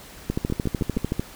two click trains, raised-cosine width 3 ms, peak -13 / -10 dBFS, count 4 / 13, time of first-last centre 0.5-0.967 / 0.3-1.196 s, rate 6.42 / 13.4 Hz, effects pink hiss -44 dBFS RMS until 1.35 s

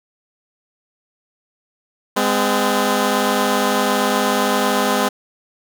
10% pulse tone pair together, 206 / 255.5 Hz, G#3 / C4, -14 / -41 cents, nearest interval major third, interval 373 cents, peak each -10 dBFS, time 2.16-5.09 s, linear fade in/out 10 ms, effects none

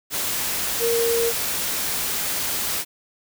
sine tone in noise, 464.6 Hz, A#4, 6 cents flat, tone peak -19 dBFS, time 0.79-1.33 s, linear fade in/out 50 ms, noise white, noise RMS -25 dBFS, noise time 0.1-2.85 s, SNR +3 dB, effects none

